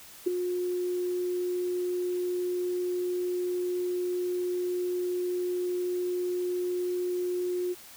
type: tone with ADSR envelope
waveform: sine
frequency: 358.7 Hz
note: F4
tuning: 46 cents sharp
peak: -19 dBFS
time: 0.26-7.75 s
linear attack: 13 ms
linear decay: 8 ms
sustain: -8 dB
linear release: 33 ms
effects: white hiss -49 dBFS RMS until 7.96 s